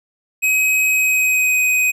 square tone with pitch glide, 2536 to 2508 Hz, D#7 to D#7, +32 to +13 cents, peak -14 dBFS, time 0.42-1.92 s, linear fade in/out 20 ms, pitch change -19 cents, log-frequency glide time 0.88-1.61 s, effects none

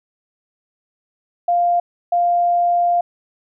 sine tone bursts at uneven times, 698.5 Hz, F5, in tune, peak -13 dBFS, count 2, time 1.48-1.8 / 2.12-3.01 s, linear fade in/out 5 ms, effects none

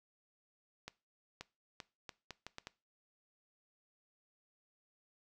accelerating click train, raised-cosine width 0.2 ms, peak -27 dBFS, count 8, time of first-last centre 0.88-2.671 s, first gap 530 ms, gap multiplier 0.74, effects noise-tail reverb RT60 0.3 s tail -20 dB re dry

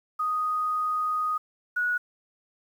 sine tone pair in turn, 1244.5 / 1461.4 Hz, D#6 / F#6, 0 / -22 cents, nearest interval minor third, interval 278 cents, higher second, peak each -24 / -23 dBFS, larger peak second, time 0.19-1.38 / 1.76-1.98 s, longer first, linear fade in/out 10 ms, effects 9-bit

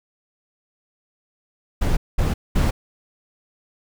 brown noise bursts, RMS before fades -18 dBFS, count 3, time 1.81-2.71 s, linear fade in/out 10 ms, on 160 ms, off 210 ms, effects none

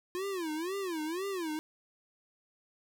square tone with vibrato, 349.2 Hz, F4, in tune, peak -34 dBFS, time 0.15-1.59 s, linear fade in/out 0 ms, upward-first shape sine, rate 2 Hz, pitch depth 230 cents each way, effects none

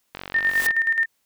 click train, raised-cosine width 0.3 ms, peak -16 dBFS, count 27, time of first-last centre 0.15-0.707 s, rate 46.7 Hz
sine tone with tremolo, 1814 Hz, A#6, 48 cents flat, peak -16 dBFS, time 0.34-1.06 s, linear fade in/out 10 ms, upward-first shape square, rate 9.4 Hz, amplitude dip 60%
white noise with exponential growth, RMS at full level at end -25 dBFS, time 0.36-0.67 s, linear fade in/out 5 ms, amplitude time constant 66 ms
effects white hiss -70 dBFS RMS until 1.25 s

